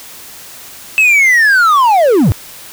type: linear sweep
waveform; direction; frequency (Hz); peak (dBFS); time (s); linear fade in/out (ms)
triangle; down; 2637 to 73; -4; 0.98-2.32; 0
effects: white hiss -33 dBFS RMS until 2.72 s